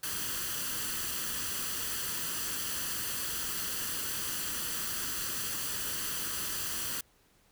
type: noise with comb filter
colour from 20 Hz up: white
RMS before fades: -35 dBFS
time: 0.03-7.01 s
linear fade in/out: 5 ms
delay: 0.66 ms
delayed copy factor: +0.6
effects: pink hiss -66 dBFS RMS until 7.51 s